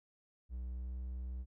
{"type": "tone with pitch glide", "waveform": "triangle", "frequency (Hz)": [61.74, 62.71], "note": ["B1", "B1"], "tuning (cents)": [0, 27], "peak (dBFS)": -37, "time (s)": [0.49, 1.46], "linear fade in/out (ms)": 50, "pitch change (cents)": 27, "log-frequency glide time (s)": [0.67, 0.95], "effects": []}